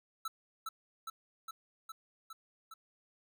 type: tone with echo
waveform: square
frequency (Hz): 1318.5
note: E6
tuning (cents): 0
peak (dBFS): -36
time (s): 0.25-0.28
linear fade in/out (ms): 5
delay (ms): 410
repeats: 6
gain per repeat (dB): -2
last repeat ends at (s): 2.74
effects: none